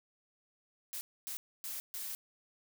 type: noise bursts at uneven times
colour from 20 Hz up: blue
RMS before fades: -41 dBFS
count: 4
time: 0.93-1.01 / 1.27-1.37 / 1.64-1.8 / 1.94-2.15 s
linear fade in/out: 0 ms
effects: none